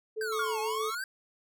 sine tone with tremolo, 436.6 Hz, A4, 13 cents flat, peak -31 dBFS, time 0.16-0.91 s, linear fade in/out 20 ms, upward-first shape sine, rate 6.3 Hz, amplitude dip 30%
square exponential two-way sweep, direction down then up, 1600 to 835 to 1600 Hz, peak -34 dBFS, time 0.21-1.04 s, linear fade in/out 2 ms, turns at 0.6 s
sawtooth tone with vibrato, 1100 Hz, C#6, 14 cents flat, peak -34 dBFS, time 0.32-0.95 s, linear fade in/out 5 ms, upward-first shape triangle, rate 2.5 Hz, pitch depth 15 cents each way
sine tone with exponential decay, 1410 Hz, F6, 16 cents sharp, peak -28 dBFS, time 0.39-0.71 s, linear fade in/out 5 ms, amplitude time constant 69 ms
effects none

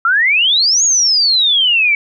sine exponential two-way sweep, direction up then down, 1319 to 6800 to 2256 Hz, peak -9 dBFS, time 0.05-1.95 s, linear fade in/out 2 ms, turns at 0.84 s, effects none

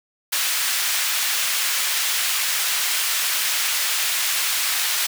pink high-pass noise, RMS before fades -22 dBFS, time 0.32-5.07 s, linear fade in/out 10 ms, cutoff 1900 Hz, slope 12 dB/octave, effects none

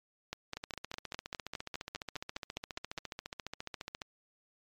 two click trains, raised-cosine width 0.2 ms, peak -20 / -22 dBFS, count 14 / 51, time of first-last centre 0.33-2.978 / 0.57-4.018 s, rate 4.91 / 14.5 Hz, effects MP3 96 kbps

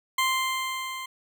20% pulse tone with level ramp, 1046.5 Hz, C6, in tune, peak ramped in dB -16 to -29 dBFS, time 0.18-1.06 s, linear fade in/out 5 ms, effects none

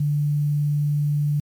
sine tone with quantisation, 146.83 Hz, D3, in tune, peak -18 dBFS, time 0-1.4 s, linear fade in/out 5 ms, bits 8, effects MP3 96 kbps

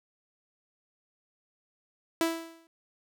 sawtooth tone with exponential decay, 329.6 Hz, E4, in tune, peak -18 dBFS, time 2.21-2.67 s, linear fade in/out 1 ms, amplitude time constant 100 ms, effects none

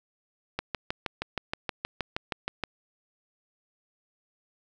click train, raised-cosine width 0.3 ms, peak -13 dBFS, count 14, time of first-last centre 0.59-2.637 s, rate 6.35 Hz, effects none

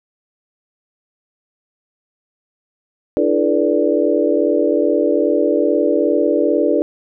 sine tone cluster, 296.5 / 336.3 / 425.4 / 487.8 / 584 Hz, D4 / E4 / G#4 / B4 / D5, +17 / +35 / +42 / -21 / -10 cents, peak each -19 dBFS, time 3.17-6.82 s, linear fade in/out 0 ms, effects none

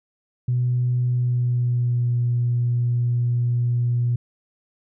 sine tone with pitch glide, 123.6 to 120.71 Hz, B2 to B2, +2 to -39 cents, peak -17 dBFS, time 0.48-4.16 s, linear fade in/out 5 ms, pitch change -41 cents, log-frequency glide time 1.06-2.16 s, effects tanh soft clip ceiling -13 dBFS

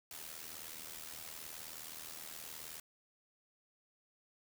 white noise with amplitude modulation, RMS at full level -45 dBFS, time 0.11-2.8 s, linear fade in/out 2 ms, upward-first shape sine, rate 79.1 Hz, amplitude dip 70%, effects none

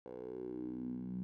10% pulse tone with band-pass filter sweep, 62.2 Hz, B1, 13 cents sharp, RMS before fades -43 dBFS, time 0.06-1.23 s, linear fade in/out 0 ms, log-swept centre 530 to 180 Hz, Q 6.1, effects none

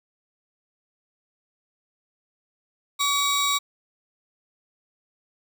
30% pulse tone pair together, 1135 / 3818 Hz, C#6 / A#7, +41 / +41 cents, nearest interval octave + major sixth, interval 2100 cents, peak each -21 dBFS, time 2.99-3.59 s, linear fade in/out 20 ms, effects none

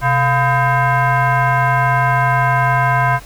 sine tone with frequency modulation, 440 Hz, A4, in tune, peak -11 dBFS, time 0.01-3.2 s, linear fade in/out 50 ms, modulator 569 Hz, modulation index 2.3, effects added 46 Hz sine -36 dBFS peak until 3.25 s + pink hiss -40 dBFS RMS until 3.25 s

